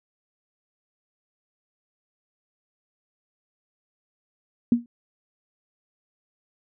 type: tone with exponential decay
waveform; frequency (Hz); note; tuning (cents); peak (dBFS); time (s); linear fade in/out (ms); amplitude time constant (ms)
sine; 237.5; A#3; +33; -11; 4.72-4.86; 2; 29
effects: none